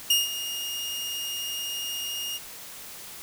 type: tone with ADSR envelope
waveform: sawtooth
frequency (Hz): 2842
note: F7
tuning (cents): +30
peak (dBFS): -14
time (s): 0.1-2.39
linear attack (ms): 4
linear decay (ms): 170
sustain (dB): -13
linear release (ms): 31
effects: white hiss -42 dBFS RMS until 3.22 s